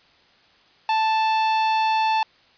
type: tone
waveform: 45% pulse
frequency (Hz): 880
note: A5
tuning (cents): 0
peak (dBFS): -18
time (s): 0.89-2.23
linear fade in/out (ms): 2
effects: white hiss -56 dBFS RMS until 2.57 s + resampled to 11025 Hz